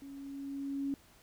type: tone with level ramp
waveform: sine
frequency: 277.2 Hz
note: C#4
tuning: in tune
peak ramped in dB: -45 to -31 dBFS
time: 0.02-0.94 s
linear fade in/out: 0 ms
effects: pink hiss -62 dBFS RMS until 1.22 s